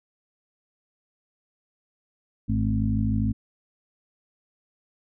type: harmonic tone with a mistuned harmonic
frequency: 52.7 Hz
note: G#1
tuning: 26 cents sharp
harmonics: 1 / 2 / 3 / 4 / 5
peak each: -28 / -25 / -36 / -26 / -30 dBFS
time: 2.48-3.33 s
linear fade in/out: 20 ms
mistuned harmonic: 4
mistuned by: +46 cents
effects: none